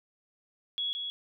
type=tone with echo; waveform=sine; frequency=3352 Hz; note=G#7; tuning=15 cents sharp; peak=-29 dBFS; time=0.78-0.93 s; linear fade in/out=0 ms; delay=170 ms; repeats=1; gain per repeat=-4 dB; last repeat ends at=1.1 s; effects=none